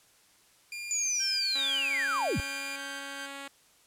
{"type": "tone", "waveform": "sawtooth", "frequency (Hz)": 2400, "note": "D7", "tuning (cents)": 37, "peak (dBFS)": -33, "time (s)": [0.72, 2.76], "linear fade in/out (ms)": 2}
{"type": "linear sweep", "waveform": "sine", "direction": "down", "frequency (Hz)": [7040, 37.55], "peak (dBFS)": -27, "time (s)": [0.91, 2.4], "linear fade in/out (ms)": 0}
{"type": "tone with tremolo", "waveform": "sawtooth", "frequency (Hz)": 1568, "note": "G6", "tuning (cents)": 0, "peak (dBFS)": -35, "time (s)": [1.19, 3.27], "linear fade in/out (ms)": 20, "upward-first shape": "square", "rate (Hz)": 2.5, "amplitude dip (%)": 35}
{"type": "tone with pitch glide", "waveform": "5% pulse", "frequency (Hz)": [275.4, 277.6], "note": ["C#4", "C#4"], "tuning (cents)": [-11, 3], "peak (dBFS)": -28, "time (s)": [1.55, 3.48], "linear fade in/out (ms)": 5, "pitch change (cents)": 14, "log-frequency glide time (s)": [1.69, 2.38]}
{"effects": ["white hiss -62 dBFS RMS until 3.86 s", "low-pass 11000 Hz 12 dB/octave"]}